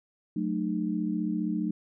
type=chord; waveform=sine; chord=D# diminished; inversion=first; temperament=equal with one note detuned; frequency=185 / 220 / 304 Hz; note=F#3 / A3 / D#4; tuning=0 / 0 / -40 cents; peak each=-31 dBFS; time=0.36-1.71 s; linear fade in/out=5 ms; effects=none

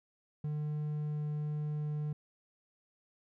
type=tone; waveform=triangle; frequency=150.1 Hz; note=D3; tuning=38 cents sharp; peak=-31 dBFS; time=0.44-2.13 s; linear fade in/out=5 ms; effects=none

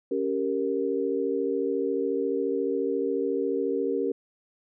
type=chord; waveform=sine; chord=G diminished; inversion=second; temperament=equal; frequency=277.2 / 392 / 466.2 Hz; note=Db4 / G4 / Bb4; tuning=0 / 0 / 0 cents; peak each=-30 / -28 / -28 dBFS; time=0.11-4.12 s; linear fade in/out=5 ms; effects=none

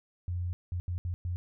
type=tone bursts at uneven times; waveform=sine; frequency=88.5 Hz; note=F2; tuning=23 cents sharp; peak=-30 dBFS; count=5; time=0.28-0.53 / 0.72-0.8 / 0.88-0.98 / 1.05-1.14 / 1.25-1.36 s; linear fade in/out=0 ms; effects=none

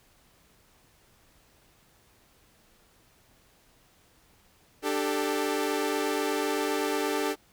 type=chord; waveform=sawtooth; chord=D suspended fourth; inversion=none; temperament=equal with one note detuned; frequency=296.4 / 392 / 440 Hz; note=D4 / G4 / A4; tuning=+16 / 0 / 0 cents; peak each=-27 dBFS; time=4.82-7.36 s; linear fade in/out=50 ms; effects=pink hiss -62 dBFS RMS until 7.52 s

